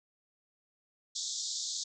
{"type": "band-pass noise", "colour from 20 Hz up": "white", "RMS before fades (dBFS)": -37, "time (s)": [1.15, 1.84], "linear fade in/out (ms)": 10, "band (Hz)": [3500, 7500], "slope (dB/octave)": 96, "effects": []}